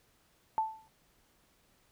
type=tone with exponential decay; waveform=sine; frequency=880 Hz; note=A5; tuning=in tune; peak=-24 dBFS; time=0.58-0.88 s; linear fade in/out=0 ms; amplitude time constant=64 ms; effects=pink hiss -69 dBFS RMS until 1.91 s